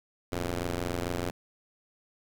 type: ring-modulated tone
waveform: 10% pulse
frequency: 86.9 Hz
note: F2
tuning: 8 cents flat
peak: -19 dBFS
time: 0.32-1.31 s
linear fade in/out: 5 ms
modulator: 186 Hz
effects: none